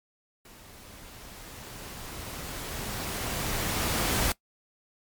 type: noise with level ramp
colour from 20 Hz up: pink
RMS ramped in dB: -51 to -25 dBFS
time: 0.45-4.32 s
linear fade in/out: 2 ms
effects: noise-tail reverb RT60 0.1 s tail -21 dB re dry + MP3 96 kbps